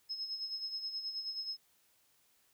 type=tone with tremolo; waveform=sine; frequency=5170 Hz; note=E8; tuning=34 cents flat; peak=-35 dBFS; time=0.09-1.57 s; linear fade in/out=20 ms; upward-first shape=sine; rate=9.4 Hz; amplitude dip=60%; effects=white hiss -71 dBFS RMS until 2.53 s